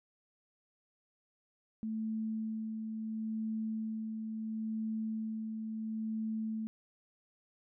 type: tone with tremolo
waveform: sine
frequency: 220 Hz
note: A3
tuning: in tune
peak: -33 dBFS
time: 1.83-6.67 s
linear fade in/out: 0 ms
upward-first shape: sine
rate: 0.73 Hz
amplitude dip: 35%
effects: none